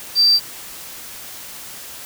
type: tone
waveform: triangle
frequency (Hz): 4678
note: D8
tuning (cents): -8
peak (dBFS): -7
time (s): 0.15-0.4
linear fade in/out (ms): 50
effects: tanh soft clip ceiling -8 dBFS + white hiss -35 dBFS RMS until 2.05 s